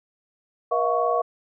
sine tone cluster, 479 / 646 / 708 / 1116 Hz, A#4 / E5 / F5 / C#6, +47 / -35 / +23 / +11 cents, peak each -25 dBFS, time 0.71-1.22 s, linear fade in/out 10 ms, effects none

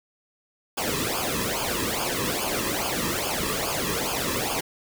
pink noise with flanger, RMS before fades -27 dBFS, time 0.77-4.61 s, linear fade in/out 10 ms, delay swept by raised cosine 0.51 to 1.39 ms, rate 2.4 Hz, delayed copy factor -0.8, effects none

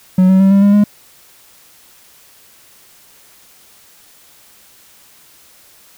triangle tone with pitch steps, 185 / 189.11 / 193.3 / 197.59 / 202 / 206.5 Hz, F#3 / F#3 / G3 / G3 / G#3 / G#3, 0 / +38 / -24 / +14 / -48 / -10 cents, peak -4 dBFS, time 0.18-0.84 s, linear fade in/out 5 ms, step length 110 ms, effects white hiss -46 dBFS RMS until 5.97 s

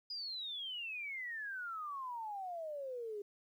sine exponential sweep, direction down, 4978 to 400.1 Hz, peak -40 dBFS, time 0.1-3.22 s, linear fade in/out 5 ms, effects 12-bit

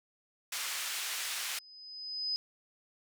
pink band-pass noise, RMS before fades -37 dBFS, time 0.52-1.59 s, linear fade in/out 5 ms, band 1800 to 13000 Hz, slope 12 dB/octave
sine tone with exponential growth, 5020 Hz, D#8, 15 cents sharp, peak -29 dBFS, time 1.16-2.36 s, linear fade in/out 0 ms, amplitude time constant 260 ms
effects none

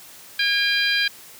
harmonic tone with a mistuned harmonic, 800 Hz, G5, 35 cents sharp, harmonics 2 / 3 / 4 / 5 / 6, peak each -22 / -24 / -25 / -26 / -27 dBFS, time 0.39-1.08 s, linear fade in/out 5 ms, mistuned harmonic 2, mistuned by +35 cents, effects white hiss -44 dBFS RMS until 1.39 s + high-pass 60 Hz 12 dB/octave

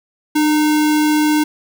sine tone with sample-and-hold, 302.4 Hz, D#4, 49 cents flat, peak -11 dBFS, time 0.35-1.44 s, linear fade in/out 10 ms, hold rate 1225 Hz, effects none

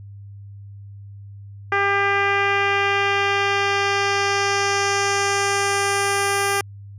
10% pulse tone with low-pass filter sweep, 399 Hz, G4, 31 cents sharp, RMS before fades -20 dBFS, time 1.72-6.61 s, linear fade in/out 2 ms, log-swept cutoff 1900 to 12000 Hz, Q 1.6, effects added 100 Hz sine -36 dBFS peak until 6.98 s

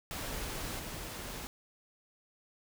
pink noise with level steps, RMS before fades -39 / -42 dBFS, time 0.11-1.47 s, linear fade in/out 0 ms, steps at 0.79 s, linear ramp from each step 2 ms, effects none

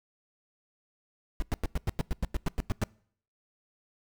brown noise bursts, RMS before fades -27 dBFS, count 13, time 1.4-2.838 s, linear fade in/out 0 ms, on 22 ms, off 96 ms, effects noise-tail reverb RT60 0.6 s tail -25 dB re dry

